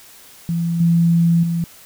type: tone with level steps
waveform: sine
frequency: 168.7 Hz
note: E3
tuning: 40 cents sharp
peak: -17 / -11 / -17 dBFS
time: 0.49-1.64 s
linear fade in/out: 0 ms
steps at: 0.8 / 1.43 s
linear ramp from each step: 5 ms
effects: white hiss -44 dBFS RMS until 1.85 s